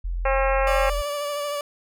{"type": "tone", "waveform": "sine", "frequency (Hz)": 43.21, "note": "F1", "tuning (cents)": -18, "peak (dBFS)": -24, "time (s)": [0.04, 1.02], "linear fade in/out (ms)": 10}
{"type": "harmonic tone", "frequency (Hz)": 269.2, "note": "C4", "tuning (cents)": 49, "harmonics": [2, 3, 4, 5, 6, 7, 8, 9, 10], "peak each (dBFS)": [-22, -26, -28, -30, -32, -33, -34, -35, -36], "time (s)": [0.25, 0.9], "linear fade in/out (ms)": 5}
{"type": "tone with vibrato", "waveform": "30% pulse", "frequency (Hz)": 581, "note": "D5", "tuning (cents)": -19, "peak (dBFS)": -23, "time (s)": [0.67, 1.61], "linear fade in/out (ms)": 2, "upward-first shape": "triangle", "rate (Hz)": 13, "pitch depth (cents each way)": 30}
{"effects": []}